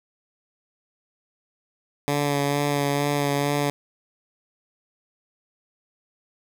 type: tone with vibrato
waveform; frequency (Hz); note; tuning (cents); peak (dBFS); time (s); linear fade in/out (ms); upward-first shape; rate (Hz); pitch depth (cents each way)
10% pulse; 143.4; D3; -41; -13; 2.08-3.7; 0; sine; 2.2; 19
effects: none